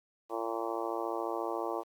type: harmonic tone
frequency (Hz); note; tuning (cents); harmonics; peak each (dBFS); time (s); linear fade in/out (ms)
114.2; A#2; -35; 3 / 4 / 5 / 6 / 7 / 8 / 9 / 10; -38 / -39 / -40 / -41 / -41 / -42 / -43 / -43; 0.29-1.84; 50
effects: 10-bit